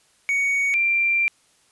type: tone pair in turn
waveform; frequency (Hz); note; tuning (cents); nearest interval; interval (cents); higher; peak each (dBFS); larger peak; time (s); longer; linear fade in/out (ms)
triangle / sine; 2236 / 2366; C#7 / D7; +14 / +12; minor second; 98; second; -17; neither; 0.29-0.74 / 0.74-1.28; second; 0
effects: white hiss -60 dBFS RMS until 1.71 s + resampled to 24000 Hz